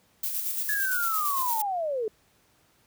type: noise with tremolo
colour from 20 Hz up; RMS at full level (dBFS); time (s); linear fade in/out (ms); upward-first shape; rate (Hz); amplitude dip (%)
violet; -29; 0.23-1.62; 5; square; 8.8; 35
type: linear sweep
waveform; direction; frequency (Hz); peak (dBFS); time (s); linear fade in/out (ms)
sine; down; 1713 to 415.3; -26; 0.69-2.08; 2
effects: pink hiss -64 dBFS RMS until 2.86 s + high-pass 60 Hz 12 dB/octave